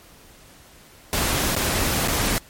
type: noise with dropouts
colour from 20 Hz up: pink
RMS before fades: -22 dBFS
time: 1.13-2.38 s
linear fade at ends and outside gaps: 0 ms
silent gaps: 1.551-1.564 / 2.075-2.083 s
effects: pink hiss -49 dBFS RMS until 2.49 s + MP3 64 kbps